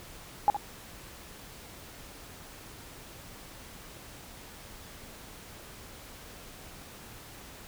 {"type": "tone with echo", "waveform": "sine", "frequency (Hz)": 825, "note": "G#5", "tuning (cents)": -12, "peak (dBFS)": -17, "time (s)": [0.48, 0.5], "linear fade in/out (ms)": 0, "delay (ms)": 65, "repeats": 1, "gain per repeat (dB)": -11, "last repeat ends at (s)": 0.565, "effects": ["pink hiss -48 dBFS RMS until 7.67 s"]}